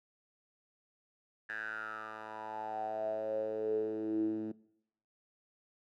10% pulse tone with band-pass filter sweep, 108.9 Hz, A2, 17 cents flat, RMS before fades -37 dBFS, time 1.49-4.52 s, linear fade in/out 5 ms, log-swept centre 1700 to 270 Hz, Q 9.5, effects noise-tail reverb RT60 0.8 s tail -22 dB re dry

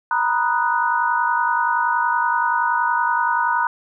sine chord, B major seventh, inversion third, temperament equal with one note detuned, 937.2 / 987.8 / 1244.5 / 1480 Hz, A#5 / B5 / D#6 / F#6, +9 / 0 / 0 / 0 cents, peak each -20 / -23 / -25 / -22 dBFS, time 0.11-3.67 s, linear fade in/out 2 ms, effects none

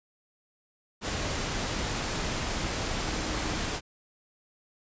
sine tone in noise, 312.5 Hz, D#4, 8 cents sharp, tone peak -39 dBFS, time 3.04-3.61 s, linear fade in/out 50 ms, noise pink, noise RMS -31 dBFS, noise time 1.01-3.81 s, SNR -11 dB, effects resampled to 16000 Hz

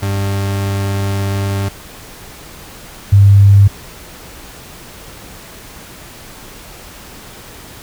40% pulse / sine tone pair in turn, 98.8 / 99.77 Hz, G2 / G2, +14 / +31 cents, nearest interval unison, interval 17 cents, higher second, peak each -14 / -3 dBFS, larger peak second, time 0.02-1.69 / 3.12-3.68 s, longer first, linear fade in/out 10 ms, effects pink hiss -35 dBFS RMS until 7.82 s

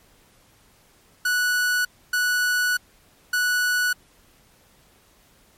45% pulse tone bursts at uneven times, 1475 Hz, F#6, 6 cents flat, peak -19 dBFS, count 3, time 1.25-1.85 / 2.13-2.77 / 3.33-3.93 s, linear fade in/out 5 ms, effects pink hiss -57 dBFS RMS until 5.57 s + MP3 64 kbps

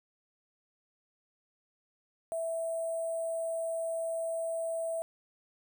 sine tone with sample-and-hold, 659.3 Hz, E5, in tune, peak -31 dBFS, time 2.32-5.02 s, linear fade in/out 0 ms, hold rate 8820 Hz, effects none

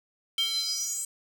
square tone with high-pass filter sweep, 450.6 Hz, A4, 41 cents sharp, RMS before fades -30 dBFS, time 0.38-1.05 s, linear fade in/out 2 ms, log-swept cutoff 3000 to 8300 Hz, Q 8.5, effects none

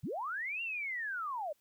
sine linear two-way sweep, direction up then down, 92.5 to 2794 to 558 Hz, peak -35 dBFS, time 0.03-1.53 s, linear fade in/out 10 ms, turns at 0.62 s, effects white hiss -74 dBFS RMS until 1.6 s

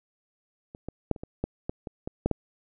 clicks, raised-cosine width 2 ms, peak -28 / -21 / -10 / -28 / -23 / -14 / -16 / -22 / -19 / -10 / -11 dBFS, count 11, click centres 0.749 / 0.886 / 1.113 / 1.162 / 1.235 / 1.44 / 1.695 / 1.872 / 2.075 / 2.26 / 2.313 s, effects none

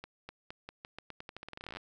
accelerating click train, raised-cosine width 0.3 ms, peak -27 dBFS, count 24, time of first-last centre 0.04-1.77 s, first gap 250 ms, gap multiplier 0.86, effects none

